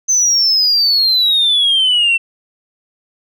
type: exponential sweep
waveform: sine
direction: down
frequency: 6220 to 2680 Hz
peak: -8 dBFS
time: 0.08-2.18 s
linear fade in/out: 20 ms
effects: tanh soft clip ceiling -7 dBFS